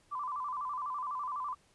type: tone with vibrato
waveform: sine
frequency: 1089 Hz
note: C#6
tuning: 31 cents flat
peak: -34 dBFS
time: 0.11-1.55 s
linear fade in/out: 20 ms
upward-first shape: square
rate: 12 Hz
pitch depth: 120 cents each way
effects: pink hiss -67 dBFS RMS until 1.74 s + resampled to 24000 Hz